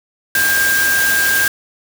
sine tone in noise, 1600 Hz, G6, 35 cents sharp, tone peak -13 dBFS, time 0.35-1.48 s, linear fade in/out 2 ms, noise white, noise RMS -19 dBFS, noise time 0.35-1.48 s, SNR +3 dB, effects none

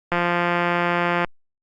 click train, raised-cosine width 0.5 ms, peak -6 dBFS, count 197, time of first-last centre 0.12-1.246 s, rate 174 Hz, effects Opus 48 kbps

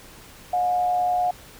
sine tone with frequency modulation, 720 Hz, F#5, 47 cents flat, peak -19 dBFS, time 0.53-1.31 s, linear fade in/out 5 ms, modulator 111 Hz, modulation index 0.36, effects pink hiss -46 dBFS RMS until 1.59 s

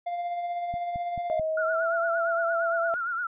triangle tone with tremolo, 698.5 Hz, F5, in tune, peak -25 dBFS, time 0.06-1.4 s, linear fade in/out 10 ms, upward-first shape sine, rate 16 Hz, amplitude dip 35%
click train, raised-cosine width 5 ms, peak -27 dBFS, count 4, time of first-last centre 0.74-1.396 s, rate 4.57 Hz
sine tone with pitch glide, 633 to 669.9 Hz, D#5 to E5, +30 to +28 cents, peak -25 dBFS, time 1.3-2.94 s, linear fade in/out 0 ms, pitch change +98 cents, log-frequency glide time 1.59-1.94 s
sine tone with vibrato, 1400 Hz, F6, 4 cents sharp, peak -27 dBFS, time 1.57-3.27 s, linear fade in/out 5 ms, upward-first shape triangle, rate 8.7 Hz, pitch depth 100 cents each way
effects resampled to 8000 Hz

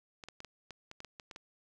clicks, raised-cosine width 0.2 ms, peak -29 dBFS, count 11, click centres 0.238 / 0.286 / 0.404 / 0.447 / 0.707 / 0.914 / 1.004 / 1.047 / 1.198 / 1.312 / 1.361 s, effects none

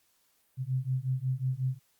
sine beating tone pair, 127.3 / 132.8 Hz, C3 / C3, -47 / +26 cents, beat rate 5.5 Hz, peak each -31 / -31 dBFS, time 0.57-1.79 s, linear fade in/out 50 ms, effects white hiss -70 dBFS RMS until 1.99 s + Opus 48 kbps

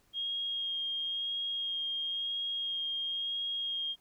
sine tone with vibrato, 3247 Hz, G#7, 40 cents flat, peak -32 dBFS, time 0.13-3.96 s, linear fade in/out 50 ms, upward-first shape sine, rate 0.98 Hz, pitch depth 12 cents each way, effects pink hiss -69 dBFS RMS until 4 s

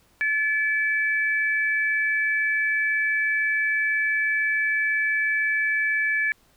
sine tone pair together, 1727 / 2305 Hz, A6 / D7, -33 / -33 cents, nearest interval perfect fourth, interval 500 cents, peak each -22 / -25 dBFS, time 0.21-6.32 s, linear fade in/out 0 ms, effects pink hiss -61 dBFS RMS until 6.56 s

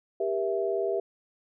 sine chord, E diminished, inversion first, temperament just, 395.6 / 474.7 / 659.3 Hz, G4 / Bb4 / E5, +16 / +31 / 0 cents, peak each -28 / -32 / -30 dBFS, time 0.2-1 s, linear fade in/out 5 ms, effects none

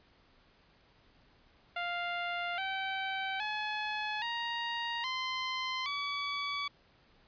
15% pulse tone with pitch steps, 698.5 / 770.6 / 850.1 / 937.8 / 1034.5 / 1141.3 Hz, F5 / G5 / G#5 / A#5 / C6 / D6, 0 / -30 / +40 / +10 / -20 / -50 cents, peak -27 dBFS, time 1.76-6.68 s, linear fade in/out 5 ms, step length 820 ms, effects pink hiss -65 dBFS RMS until 7.27 s + resampled to 11025 Hz

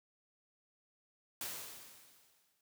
white noise with exponential decay, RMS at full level -40 dBFS, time 1.41-2.61 s, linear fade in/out 2 ms, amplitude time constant 260 ms, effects high-pass 80 Hz 12 dB/octave

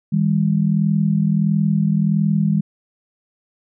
sine tone pair together, 159.6 / 201.1 Hz, D#3 / G3, +44 / +44 cents, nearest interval major third, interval 400 cents, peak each -17 dBFS, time 0.12-2.61 s, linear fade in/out 10 ms, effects none

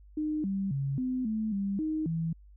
sine tone with pitch steps, 305.8 / 195 / 137.8 / 255.2 / 218 / 197.9 / 311.9 / 163.8 Hz, D#4 / G3 / C#3 / C4 / A3 / G3 / D#4 / E3, -30 / -9 / -10 / -43 / -16 / +17 / +4 / -11 cents, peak -28 dBFS, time 0.17-2.33 s, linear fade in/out 5 ms, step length 270 ms, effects added 50 Hz sine -51 dBFS peak until 2.56 s

